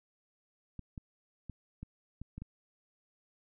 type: clicks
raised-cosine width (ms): 5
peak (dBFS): -30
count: 7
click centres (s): 0.793 / 0.978 / 1.497 / 1.83 / 2.216 / 2.38 / 2.42
effects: none